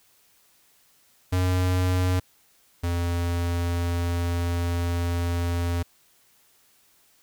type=tone pair in turn; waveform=square; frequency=91.4 / 86.27 Hz; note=F#2 / F2; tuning=-21 / -21 cents; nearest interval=minor second; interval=100 cents; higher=first; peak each=-21 / -24 dBFS; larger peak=first; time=1.32-2.2 / 2.83-5.83 s; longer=second; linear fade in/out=10 ms; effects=white hiss -61 dBFS RMS until 7.22 s